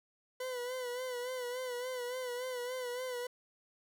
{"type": "tone with vibrato", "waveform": "40% pulse", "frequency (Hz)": 499.6, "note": "B4", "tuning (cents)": 20, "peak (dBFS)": -36, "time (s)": [0.4, 3.27], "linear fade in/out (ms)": 5, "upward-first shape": "sine", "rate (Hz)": 3.5, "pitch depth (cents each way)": 55, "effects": []}